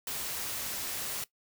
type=noise; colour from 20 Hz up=white; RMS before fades=-36 dBFS; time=0.07-1.24 s; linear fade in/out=2 ms; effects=noise-tail reverb RT60 0.1 s tail -18 dB re dry